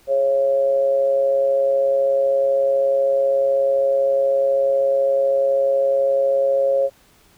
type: tone with amplitude modulation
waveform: sine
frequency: 547 Hz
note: C#5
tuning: 23 cents flat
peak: -12 dBFS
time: 0.07-6.9 s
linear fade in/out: 50 ms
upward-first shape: sine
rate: 132 Hz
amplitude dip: 55%
effects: pink hiss -54 dBFS RMS until 7.37 s